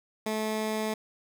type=tone; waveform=15% pulse; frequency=217 Hz; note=A3; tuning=24 cents flat; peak=-22 dBFS; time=0.26-0.94 s; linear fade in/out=5 ms; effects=none